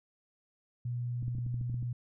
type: tone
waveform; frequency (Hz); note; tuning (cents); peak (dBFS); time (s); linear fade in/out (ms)
sine; 121.4; B2; -29; -32; 0.85-1.93; 5
type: clicks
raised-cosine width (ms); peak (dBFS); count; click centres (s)
5; -29; 10; 1.227 / 1.281 / 1.351 / 1.385 / 1.464 / 1.543 / 1.612 / 1.698 / 1.743 / 1.827
effects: none